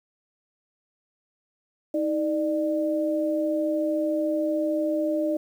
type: tone pair together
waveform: sine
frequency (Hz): 316.2 / 597.3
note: D#4 / D5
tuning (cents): +28 / +29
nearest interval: major seventh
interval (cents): 1101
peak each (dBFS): -25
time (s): 1.94-5.37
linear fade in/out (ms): 5
effects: 9-bit